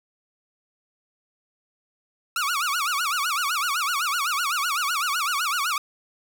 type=tone with vibrato; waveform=sawtooth; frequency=1272 Hz; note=D#6; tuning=38 cents sharp; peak=-19 dBFS; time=2.36-5.78 s; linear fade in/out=2 ms; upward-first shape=sine; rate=7.9 Hz; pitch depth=250 cents each way; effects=none